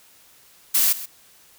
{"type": "noise with echo", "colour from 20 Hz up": "blue", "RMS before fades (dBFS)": -18, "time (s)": [0.74, 0.93], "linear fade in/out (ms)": 10, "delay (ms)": 130, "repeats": 1, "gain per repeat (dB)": -15, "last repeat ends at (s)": 1.06, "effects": ["white hiss -53 dBFS RMS until 1.58 s"]}